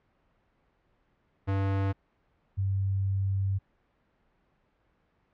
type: tone pair in turn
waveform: square / sine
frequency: 97.6 / 97.19 Hz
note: G2 / G2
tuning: -7 / -14 cents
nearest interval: unison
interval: 7 cents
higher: first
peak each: -26 / -25 dBFS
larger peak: second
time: 1.47-1.93 / 2.57-3.59 s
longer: second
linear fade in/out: 20 ms
effects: pink hiss -70 dBFS RMS until 5.33 s + low-pass 2000 Hz 12 dB/octave